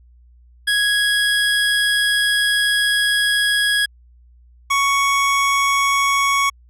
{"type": "tone pair in turn", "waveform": "25% pulse", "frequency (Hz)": [1661.2, 1113.1], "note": ["G#6", "C#6"], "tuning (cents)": [0, 7], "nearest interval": "perfect fifth", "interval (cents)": 693, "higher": "first", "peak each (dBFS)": -11, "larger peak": "neither", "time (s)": [[0.67, 3.86], [4.7, 6.5]], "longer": "first", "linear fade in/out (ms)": 10, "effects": ["added 60 Hz sine -46 dBFS peak until 6.69 s", "low-pass 11000 Hz 12 dB/octave"]}